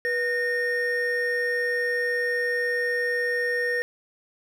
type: tone pair together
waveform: triangle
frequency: 487.2 / 1838.1 Hz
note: B4 / A#6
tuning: -24 / -25 cents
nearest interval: octave + major seventh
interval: 2299 cents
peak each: -25 / -23 dBFS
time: 0.05-3.82 s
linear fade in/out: 0 ms
effects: none